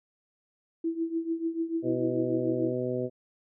sine tone with tremolo, 329.6 Hz, E4, in tune, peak -24 dBFS, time 0.84-2.73 s, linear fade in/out 5 ms, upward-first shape triangle, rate 6.8 Hz, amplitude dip 85%
harmonic tone, 125.6 Hz, B2, 30 cents sharp, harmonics 1 / 2 / 3 / 4 / 5, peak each -36 / -34 / -32 / -33 / -37 dBFS, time 1.82-3.1 s, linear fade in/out 50 ms
effects none

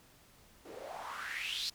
white noise with band-pass filter sweep, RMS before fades -41 dBFS, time 0.65-1.7 s, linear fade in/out 5 ms, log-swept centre 360 to 4600 Hz, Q 5.2, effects pink hiss -62 dBFS RMS until 1.74 s

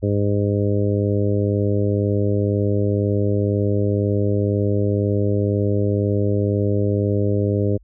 harmonic tone, 102 Hz, G#2, 31 cents flat, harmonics 1 / 2 / 3 / 4 / 5 / 6, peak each -19 / -25 / -25 / -24 / -26 / -32 dBFS, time 0.02-7.78 s, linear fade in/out 20 ms, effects added 50 Hz sine -47 dBFS peak until 7.83 s

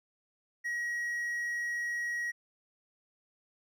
triangle tone, 1903 Hz, A#6, 35 cents sharp, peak -30 dBFS, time 0.64-2.32 s, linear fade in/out 20 ms, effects none

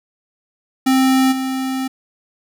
square tone with level steps, 262.8 Hz, C4, 8 cents sharp, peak -12 / -20 dBFS, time 0.86-1.88 s, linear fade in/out 10 ms, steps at 1.31 s, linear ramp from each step 20 ms, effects none

